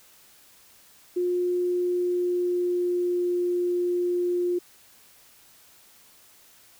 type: tone with pitch glide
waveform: sine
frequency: 356.8 to 353.9 Hz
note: F4 to F4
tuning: +37 to +23 cents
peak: -22 dBFS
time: 1.16-4.59 s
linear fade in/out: 10 ms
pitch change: -14 cents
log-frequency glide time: 1.65-3.39 s
effects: white hiss -55 dBFS RMS until 6.79 s